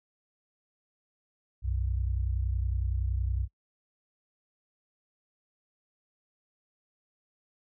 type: tone pair together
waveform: sine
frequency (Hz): 61.74 / 92.5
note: B1 / F#2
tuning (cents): 0 / 0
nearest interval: perfect fifth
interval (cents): 700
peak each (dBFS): -28 / -32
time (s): 1.62-3.48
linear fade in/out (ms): 50
effects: noise-tail reverb RT60 0.1 s tail -23 dB re dry